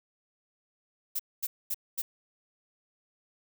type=noise bursts; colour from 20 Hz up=violet; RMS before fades=-31 dBFS; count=4; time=1.15-2.02 s; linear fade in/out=10 ms; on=45 ms; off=230 ms; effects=none